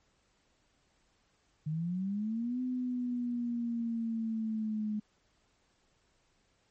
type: linear two-way sweep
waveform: sine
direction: up then down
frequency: 149.7 to 254.2 to 210.7 Hz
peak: -31 dBFS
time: 1.66-5 s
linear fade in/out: 10 ms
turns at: 2.61 s
effects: pink hiss -72 dBFS RMS until 6.7 s + MP3 32 kbps

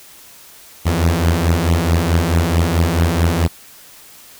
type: beating tone pair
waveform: sawtooth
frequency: 81.7 / 86.3 Hz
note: E2 / F2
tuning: -15 / -20 cents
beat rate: 4.6 Hz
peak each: -12 dBFS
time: 0.85-3.48 s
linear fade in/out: 20 ms
effects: white hiss -42 dBFS RMS until 4.39 s

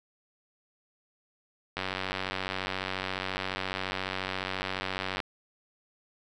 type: click train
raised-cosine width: 0.3 ms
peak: -15 dBFS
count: 325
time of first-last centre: 1.77-5.202 s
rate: 94.4 Hz
effects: none

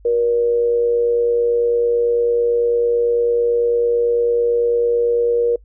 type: tone with amplitude modulation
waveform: sine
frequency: 474.5 Hz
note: A#4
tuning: 31 cents sharp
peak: -11 dBFS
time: 0.05-5.56 s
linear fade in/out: 5 ms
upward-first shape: sine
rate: 109 Hz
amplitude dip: 45%
effects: noise-tail reverb RT60 0.1 s tail -25 dB re dry + added 50 Hz sine -43 dBFS peak until 5.64 s

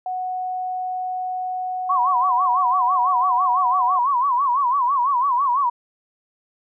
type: tone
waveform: sine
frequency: 738 Hz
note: F#5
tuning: 5 cents flat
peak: -23 dBFS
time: 0.06-3.99 s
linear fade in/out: 2 ms
type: tone with vibrato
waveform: sine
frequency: 1046.5 Hz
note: C6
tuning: in tune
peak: -16 dBFS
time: 1.89-5.7 s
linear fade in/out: 10 ms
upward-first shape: sine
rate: 6 Hz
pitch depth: 160 cents each way
effects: none

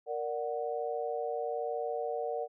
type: chord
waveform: sine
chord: Bb augmented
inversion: none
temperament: equal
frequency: 466.2 / 587.3 / 740 Hz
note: Bb4 / D5 / F#5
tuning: 0 / 0 / 0 cents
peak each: -35 / -37 / -37 dBFS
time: 0.06-2.48 s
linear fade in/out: 50 ms
effects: none

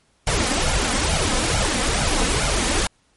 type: noise with flanger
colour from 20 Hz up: pink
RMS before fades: -20 dBFS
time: 0.27-2.87 s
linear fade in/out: 2 ms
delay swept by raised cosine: 1.3 to 4 ms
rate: 2.3 Hz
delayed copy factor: +0.65
effects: pink hiss -62 dBFS RMS until 3.16 s + MP3 48 kbps

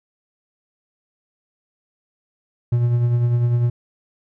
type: tone with tremolo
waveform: triangle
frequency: 120 Hz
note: B2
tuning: 49 cents flat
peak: -11 dBFS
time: 2.72-3.7 s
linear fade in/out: 5 ms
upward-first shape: triangle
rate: 10 Hz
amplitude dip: 45%
effects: none

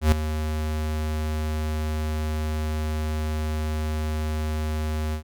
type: tone with ADSR envelope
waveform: square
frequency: 77.3 Hz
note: D#2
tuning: 11 cents flat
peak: -13 dBFS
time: 0.01-5.23 s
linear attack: 110 ms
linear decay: 3 ms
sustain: -12 dB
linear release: 95 ms
effects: none

